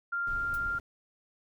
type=tone; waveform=sine; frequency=1394 Hz; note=F6; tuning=4 cents flat; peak=-29 dBFS; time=0.12-0.79 s; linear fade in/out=10 ms
type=noise; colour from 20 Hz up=brown; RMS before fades=-42 dBFS; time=0.27-0.8 s; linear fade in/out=2 ms
type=noise with exponential decay; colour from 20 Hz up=blue; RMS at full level=-43 dBFS; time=0.54-0.62 s; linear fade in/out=1 ms; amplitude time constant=17 ms
effects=none